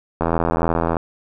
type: click train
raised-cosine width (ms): 1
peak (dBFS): -5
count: 64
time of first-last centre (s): 0.21-0.968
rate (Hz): 83.1
effects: none